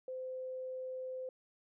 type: tone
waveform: sine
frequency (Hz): 515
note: C5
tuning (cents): -28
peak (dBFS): -39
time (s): 0.08-1.29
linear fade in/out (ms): 2
effects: none